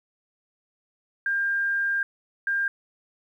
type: tone bursts at uneven times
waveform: sine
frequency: 1600 Hz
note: G6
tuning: 35 cents sharp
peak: -22 dBFS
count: 2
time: 1.26-2.03 / 2.47-2.68 s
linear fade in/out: 2 ms
effects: 10-bit